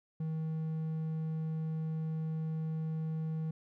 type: tone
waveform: triangle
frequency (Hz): 158.9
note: D#3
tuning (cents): +37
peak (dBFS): -31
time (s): 0.2-3.51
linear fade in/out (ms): 5
effects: none